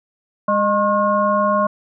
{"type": "harmonic tone with a mistuned harmonic", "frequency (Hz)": 204.6, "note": "G#3", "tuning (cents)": -26, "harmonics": [1, 3, 5, 7], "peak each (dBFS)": [-22, -18, -17, -28], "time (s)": [0.48, 1.67], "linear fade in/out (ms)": 5, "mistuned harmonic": 5, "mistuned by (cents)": 90, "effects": []}